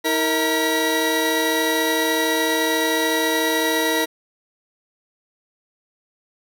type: tone cluster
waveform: 25% pulse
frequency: 320.4 / 463.7 / 1932 Hz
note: E4 / A#4 / B6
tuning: -49 / -9 / -39 cents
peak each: -19 dBFS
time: 0.04-4.06 s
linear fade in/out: 20 ms
effects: none